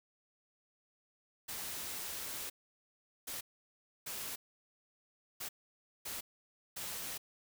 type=noise bursts at uneven times; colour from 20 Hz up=white; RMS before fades=-42 dBFS; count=6; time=1.48-2.5 / 3.27-3.41 / 4.06-4.36 / 5.4-5.49 / 6.05-6.21 / 6.76-7.18 s; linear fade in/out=10 ms; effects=none